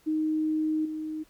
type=tone with level steps; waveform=sine; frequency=311.4 Hz; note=D#4; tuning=2 cents sharp; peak=-24 / -31 dBFS; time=0.06-1.24 s; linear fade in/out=20 ms; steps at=0.85 s; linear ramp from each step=5 ms; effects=pink hiss -62 dBFS RMS until 1.29 s